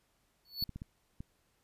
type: tone with exponential growth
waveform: square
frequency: 4435 Hz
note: C#8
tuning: in tune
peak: -29 dBFS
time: 0.45-0.64 s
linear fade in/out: 2 ms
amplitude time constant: 41 ms
type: clicks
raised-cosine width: 5 ms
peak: -30 dBFS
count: 5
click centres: 0.625 / 0.693 / 0.76 / 0.819 / 1.205 s
effects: pink hiss -74 dBFS RMS until 1.63 s + resampled to 32000 Hz